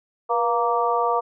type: harmonic tone with a mistuned harmonic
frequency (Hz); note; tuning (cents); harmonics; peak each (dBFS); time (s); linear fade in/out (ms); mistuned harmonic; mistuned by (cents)
233.1; A#3; 0; 2 / 3 / 4 / 5; -24 / -24 / -24 / -24; 0.29-1.21; 20; 2; +54
effects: none